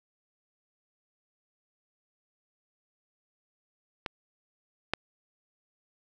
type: clicks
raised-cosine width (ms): 0.3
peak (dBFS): -16 / -10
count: 2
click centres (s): 4.062 / 4.936
effects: none